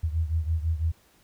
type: beating tone pair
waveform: sine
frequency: 79.3 / 85.3 Hz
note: D#2 / F2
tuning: +33 / -40 cents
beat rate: 6 Hz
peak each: -25 / -29 dBFS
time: 0.03-0.92 s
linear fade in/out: 10 ms
effects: pink hiss -61 dBFS RMS until 1.23 s